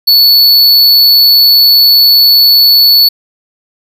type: tone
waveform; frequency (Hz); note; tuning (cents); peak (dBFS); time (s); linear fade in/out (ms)
square; 4435; C#8; 0; -3; 0.07-3.09; 10
effects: none